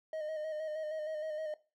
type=tone with vibrato; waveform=triangle; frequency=620 Hz; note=D#5; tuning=6 cents flat; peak=-34 dBFS; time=0.13-1.54 s; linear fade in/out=2 ms; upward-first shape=square; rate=6.4 Hz; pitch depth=31 cents each way; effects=noise-tail reverb RT60 0.3 s tail -17 dB re dry